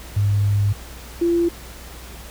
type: tone pair in turn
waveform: sine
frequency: 101.7 / 341.7 Hz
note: G#2 / F4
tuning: -36 / -38 cents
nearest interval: octave + major sixth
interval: 2098 cents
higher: second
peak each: -15 dBFS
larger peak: neither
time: 0.16-0.73 / 1.21-1.49 s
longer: first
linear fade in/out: 10 ms
effects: added 60 Hz sine -38 dBFS peak until 2.3 s + pink hiss -40 dBFS RMS until 2.3 s